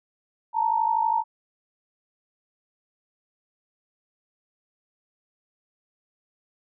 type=tone pair together; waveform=sine; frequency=880 / 932.3 Hz; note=A5 / A#5; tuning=0 / 0 cents; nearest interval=minor second; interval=100 cents; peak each=-23 dBFS; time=0.53-1.24 s; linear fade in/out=50 ms; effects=none